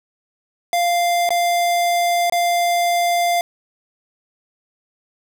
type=tone with dropouts; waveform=square; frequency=696 Hz; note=F5; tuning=6 cents flat; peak=-16 dBFS; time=0.73-3.41 s; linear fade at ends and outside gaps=1 ms; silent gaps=1.291-1.305 / 2.298-2.323 s; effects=none